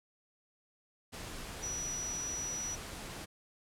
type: tone in noise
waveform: sine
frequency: 5870 Hz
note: F#8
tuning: 15 cents flat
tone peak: -36 dBFS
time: 1.62-2.76 s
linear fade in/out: 20 ms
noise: pink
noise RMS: -44 dBFS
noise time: 1.12-3.26 s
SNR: +5 dB
effects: low-pass 11000 Hz 12 dB/octave